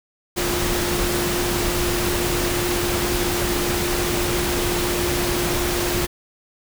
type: tone in noise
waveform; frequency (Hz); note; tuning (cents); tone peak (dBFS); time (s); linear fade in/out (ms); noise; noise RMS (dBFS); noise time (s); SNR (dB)
sine; 352.3; F4; +15; -24; 0.36-6.07; 20; pink; -23; 0.36-6.07; -4
effects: none